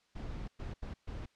brown noise bursts at uneven times, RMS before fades -41 dBFS, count 4, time 0.15-0.48 / 0.59-0.74 / 0.82-0.94 / 1.07-1.26 s, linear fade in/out 10 ms, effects white hiss -72 dBFS RMS until 1.35 s + low-pass 5000 Hz 12 dB/octave

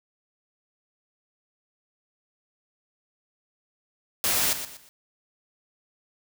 white noise with echo, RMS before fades -24 dBFS, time 4.24-4.53 s, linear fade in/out 0 ms, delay 120 ms, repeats 3, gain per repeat -10 dB, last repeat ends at 4.89 s, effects none

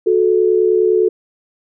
sine tone pair together, 365.7 / 435.5 Hz, F#4 / A4, -20 / -18 cents, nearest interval minor third, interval 302 cents, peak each -13 dBFS, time 0.06-1.09 s, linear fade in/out 10 ms, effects none

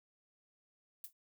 violet noise with exponential decay, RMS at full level -42 dBFS, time 1.04-1.13 s, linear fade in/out 2 ms, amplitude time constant 19 ms, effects none

